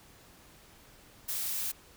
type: noise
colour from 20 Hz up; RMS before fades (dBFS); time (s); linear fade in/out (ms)
blue; -34; 1.28-1.72; 10
effects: pink hiss -57 dBFS RMS until 1.96 s